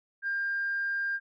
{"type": "tone", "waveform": "sine", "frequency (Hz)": 1600, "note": "G6", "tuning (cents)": 35, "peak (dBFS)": -27, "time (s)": [0.22, 1.2], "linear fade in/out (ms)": 50, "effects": ["tanh soft clip ceiling -23 dBFS"]}